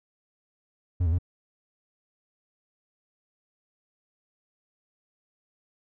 triangle tone with pitch steps, 88.7 / 80.3 / 88.3 Hz, F2 / E2 / F2, +27 / -45 / +20 cents, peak -19 dBFS, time 1-1.186 s, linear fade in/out 10 ms, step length 62 ms, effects none

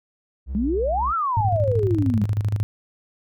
triangle tone with vibrato, 62.6 Hz, B1, 24 cents sharp, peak -24 dBFS, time 0.46-1.14 s, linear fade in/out 50 ms, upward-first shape triangle, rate 4 Hz, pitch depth 130 cents each way
sine exponential two-way sweep, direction up then down, 196 to 1388 to 196 Hz, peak -20 dBFS, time 0.55-2.24 s, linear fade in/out 0 ms, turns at 1.14 s
sine tone with tremolo, 103.83 Hz, G#2, in tune, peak -17 dBFS, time 1.37-2.63 s, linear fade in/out 0 ms, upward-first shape square, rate 13 Hz, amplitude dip 65%
effects none

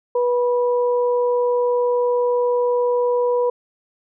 sine tone pair together, 488.5 / 977 Hz, B4 / B5, -19 / -19 cents, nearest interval octave, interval 1200 cents, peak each -16 / -25 dBFS, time 0.15-3.5 s, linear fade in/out 5 ms, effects none

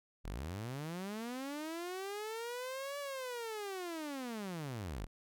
sawtooth linear two-way sweep, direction up then down, 35.43 to 576 to 35.43 Hz, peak -36 dBFS, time 0.24-5.07 s, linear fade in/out 20 ms, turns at 2.99 s, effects none

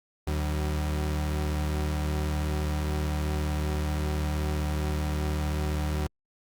35% pulse tone pair together, 75.48 / 190 Hz, D2 / F#3, +48 / +46 cents, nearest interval octave + major third, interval 1598 cents, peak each -25 / -34 dBFS, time 0.27-6.07 s, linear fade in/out 5 ms, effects Opus 48 kbps

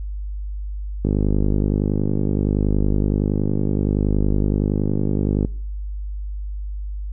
click train, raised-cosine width 3 ms, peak -7 dBFS, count 224, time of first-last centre 1.05-5.448 s, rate 50.7 Hz, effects noise-tail reverb RT60 0.5 s tail -22 dB re dry + added 50 Hz sine -25 dBFS peak until 7.12 s

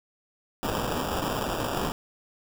blue noise with sample-and-hold, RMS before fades -29 dBFS, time 0.63-1.92 s, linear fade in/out 0 ms, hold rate 2100 Hz, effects none

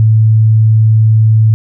sine tone, 110 Hz, A2, in tune, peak -4 dBFS, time 0-1.54 s, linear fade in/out 0 ms, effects none

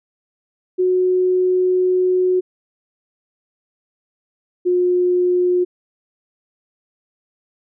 sine tone pair in turn, 366.9 / 358.9 Hz, F#4 / F4, -15 / +47 cents, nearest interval unison, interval 38 cents, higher first, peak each -13 dBFS, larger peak neither, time 0.78-2.41 / 4.65-5.65 s, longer first, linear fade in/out 20 ms, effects none

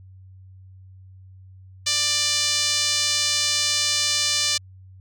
5% pulse tone with band-pass filter, 591 Hz, D5, 11 cents sharp, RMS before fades -22 dBFS, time 1.86-4.58 s, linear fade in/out 10 ms, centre 5100 Hz, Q 0.98, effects added 94 Hz sine -43 dBFS peak until 5 s

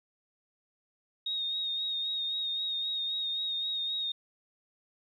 sine tone with vibrato, 3729 Hz, A#7, in tune, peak -30 dBFS, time 1.26-4.12 s, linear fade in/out 5 ms, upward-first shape sine, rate 3.8 Hz, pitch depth 31 cents each way, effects 11-bit

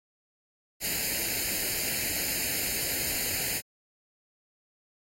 white noise with comb filter, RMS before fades -30 dBFS, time 0.8-3.62 s, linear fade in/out 50 ms, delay 0.43 ms, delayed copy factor +0.8, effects AAC 48 kbps

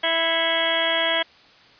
harmonic tone with a mistuned harmonic, 329.6 Hz, E4, in tune, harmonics 1 / 2 / 3 / 4 / 5 / 6 / 7 / 8 / 9 / 10, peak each -36 / -25 / -30 / -35 / -27 / -28 / -30 / -36 / -31 / -24 dBFS, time 0.03-1.23 s, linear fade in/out 10 ms, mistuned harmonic 7, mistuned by -82 cents, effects white hiss -51 dBFS RMS until 1.79 s + resampled to 11025 Hz

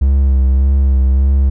triangle tone with vibrato, 67 Hz, C2, 42 cents sharp, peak -6 dBFS, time 0.01-1.5 s, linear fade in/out 10 ms, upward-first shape sine, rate 1.7 Hz, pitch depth 38 cents each way, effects none

